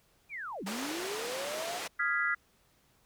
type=linear two-way sweep; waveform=sine; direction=down then up; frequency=2489 to 181.6 to 737 Hz; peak=-37 dBFS; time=0.29-1.81 s; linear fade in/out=50 ms; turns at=0.64 s
type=band-pass noise; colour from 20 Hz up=pink; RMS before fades=-39 dBFS; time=0.66-1.88 s; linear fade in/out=10 ms; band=430 to 9100 Hz; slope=12 dB/octave
type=chord; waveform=sine; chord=F half-diminished seventh; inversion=third; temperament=equal; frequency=1244.5 / 1396.9 / 1661.2 / 1975.5 Hz; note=Eb6 / F6 / Ab6 / Cb7; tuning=0 / 0 / 0 / 0 cents; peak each=-37 / -32 / -33 / -32 dBFS; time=1.99-2.35 s; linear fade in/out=10 ms
effects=pink hiss -68 dBFS RMS until 3.05 s